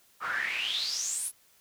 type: noise with band-pass filter sweep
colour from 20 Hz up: pink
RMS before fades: -32 dBFS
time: 0.2-1.32 s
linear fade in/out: 50 ms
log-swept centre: 1200 to 11000 Hz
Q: 8.6
effects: white hiss -63 dBFS RMS until 1.6 s